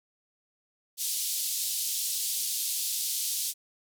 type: band-pass noise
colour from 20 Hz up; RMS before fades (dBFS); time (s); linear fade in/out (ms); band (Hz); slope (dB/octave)
white; -31; 0.97-3.54; 50; 3500 to 14000; 24
effects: none